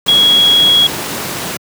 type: tone in noise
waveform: sine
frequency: 3322 Hz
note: G#7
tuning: in tune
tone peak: -6 dBFS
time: 0.08-0.87 s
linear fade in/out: 5 ms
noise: pink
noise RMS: -20 dBFS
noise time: 0.06-1.57 s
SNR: +11 dB
effects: high-pass 150 Hz 12 dB/octave